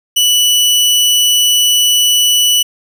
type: tone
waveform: sawtooth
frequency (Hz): 2960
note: F#7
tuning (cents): 0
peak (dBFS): -5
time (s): 0.16-2.63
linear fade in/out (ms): 10
effects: none